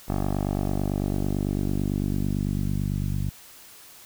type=tone with low-pass filter sweep; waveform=10% pulse; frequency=49 Hz; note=G1; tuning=in tune; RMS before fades=-26 dBFS; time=0.08-3.3 s; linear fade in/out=10 ms; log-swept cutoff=940 to 140 Hz; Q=1.2; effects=white hiss -48 dBFS RMS until 4.05 s